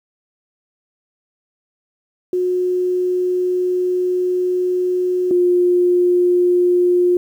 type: tone pair in turn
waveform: sine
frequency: 363 / 356.1 Hz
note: F#4 / F4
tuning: -33 / +34 cents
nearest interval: unison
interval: 33 cents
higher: first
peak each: -15 / -11 dBFS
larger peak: second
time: 2.33-5.31 / 5.31-7.17 s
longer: first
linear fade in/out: 2 ms
effects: 8-bit